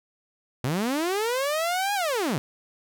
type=linear two-way sweep; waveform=sawtooth; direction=up then down; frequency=116.3 to 830.6 to 116.3 Hz; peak=-20 dBFS; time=0.64-2.38 s; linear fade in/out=0 ms; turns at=1.94 s; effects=none